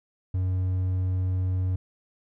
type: tone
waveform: triangle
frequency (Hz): 92.5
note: F#2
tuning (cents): 0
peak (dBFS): -21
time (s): 0.34-1.76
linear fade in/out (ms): 5
effects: none